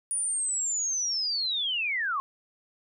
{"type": "linear sweep", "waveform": "sine", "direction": "down", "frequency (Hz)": [9650, 1046.5], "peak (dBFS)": -26, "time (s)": [0.11, 2.2], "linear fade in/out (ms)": 0, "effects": []}